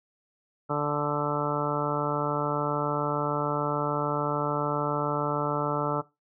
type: harmonic tone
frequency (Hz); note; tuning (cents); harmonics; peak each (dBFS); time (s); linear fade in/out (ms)
146.83; D3; 0; 1 / 2 / 3 / 4 / 5 / 6 / 7 / 8 / 9; -32 / -33 / -32 / -32 / -38 / -34 / -38 / -36 / -32; 0.69-6.02; 20
effects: noise-tail reverb RT60 0.2 s tail -17 dB re dry